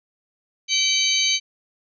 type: tone cluster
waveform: sine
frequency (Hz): 2312 / 3062 / 3898 / 4567 / 6260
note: D7 / G7 / B7 / D8 / G8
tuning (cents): -28 / -41 / -23 / -49 / -3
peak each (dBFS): -24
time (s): 0.68-1.4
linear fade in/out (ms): 50
effects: none

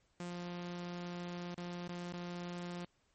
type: tone with dropouts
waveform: sawtooth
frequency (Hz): 175.6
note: F3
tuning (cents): +10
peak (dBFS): -37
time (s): 0.2-2.85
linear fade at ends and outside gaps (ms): 2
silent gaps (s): 1.545-1.578 / 1.878-1.89 / 2.126-2.135
effects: pink hiss -75 dBFS RMS until 3.14 s + MP3 32 kbps

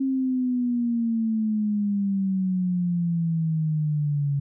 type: exponential sweep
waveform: sine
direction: down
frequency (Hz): 269.6 to 140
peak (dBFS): -21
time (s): 0-4.4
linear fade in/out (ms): 10
effects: none

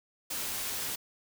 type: noise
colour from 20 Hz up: white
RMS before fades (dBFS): -35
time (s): 0.3-0.96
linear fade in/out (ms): 10
effects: none

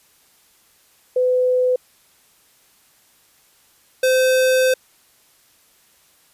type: tone pair in turn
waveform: sine / square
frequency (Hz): 504 / 515.8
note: B4 / C5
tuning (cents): +35 / -25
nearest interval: unison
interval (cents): 40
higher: second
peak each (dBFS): -14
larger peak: neither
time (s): 1.16-1.76 / 4.03-4.74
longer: second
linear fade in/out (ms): 5
effects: white hiss -56 dBFS RMS until 6.33 s + resampled to 32000 Hz

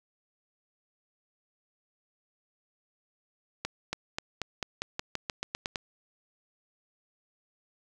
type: accelerating click train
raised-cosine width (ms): 0.2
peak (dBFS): -14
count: 13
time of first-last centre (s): 3.65-5.758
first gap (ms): 280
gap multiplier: 0.91
effects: none

